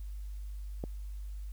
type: click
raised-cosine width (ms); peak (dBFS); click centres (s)
2; -23; 0.839
effects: added 50 Hz sine -38 dBFS peak until 1.52 s + white hiss -65 dBFS RMS until 1.52 s